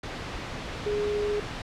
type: tone in noise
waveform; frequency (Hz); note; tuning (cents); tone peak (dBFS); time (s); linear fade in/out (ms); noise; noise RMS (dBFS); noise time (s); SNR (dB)
sine; 415.3; G#4; 0; -25; 0.86-1.4; 5; pink; -35; 0.03-1.62; +7
effects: low-pass 4000 Hz 12 dB/octave